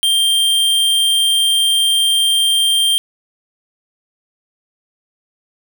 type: tone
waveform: square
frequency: 3175 Hz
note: G7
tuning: 21 cents sharp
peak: -12 dBFS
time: 0.03-2.98 s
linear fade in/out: 0 ms
effects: none